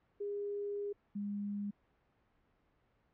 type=tone pair in turn; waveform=sine; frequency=407.4 / 203.7 Hz; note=G#4 / G#3; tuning=-33 / -33 cents; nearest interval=octave; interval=1200 cents; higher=first; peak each=-36 / -36 dBFS; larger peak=neither; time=0.2-0.93 / 1.15-1.71 s; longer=first; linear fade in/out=10 ms; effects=pink hiss -74 dBFS RMS until 3.13 s + low-pass 2000 Hz 12 dB/octave